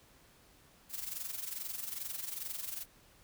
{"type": "noise with amplitude modulation", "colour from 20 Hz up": "blue", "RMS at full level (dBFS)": -38, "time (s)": [0.89, 2.86], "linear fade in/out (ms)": 50, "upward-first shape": "sine", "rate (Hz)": 22.4, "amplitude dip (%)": 70, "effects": ["pink hiss -63 dBFS RMS until 3.23 s"]}